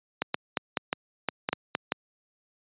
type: clicks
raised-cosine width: 0.3 ms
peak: -9 dBFS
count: 10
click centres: 0.22 / 0.344 / 0.572 / 0.772 / 0.929 / 1.287 / 1.489 / 1.53 / 1.751 / 1.921 s
effects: high-pass 150 Hz 12 dB/octave + resampled to 8000 Hz